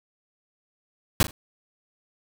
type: noise with echo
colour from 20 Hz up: pink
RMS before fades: -18 dBFS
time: 1.2-1.23 s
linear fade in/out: 2 ms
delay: 40 ms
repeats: 2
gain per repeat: -13 dB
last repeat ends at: 1.31 s
effects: none